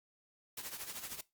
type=noise with tremolo; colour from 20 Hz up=white; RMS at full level=-41 dBFS; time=0.57-1.21 s; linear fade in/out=5 ms; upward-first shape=triangle; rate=13 Hz; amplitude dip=80%; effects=noise-tail reverb RT60 0.2 s tail -19 dB re dry + Opus 48 kbps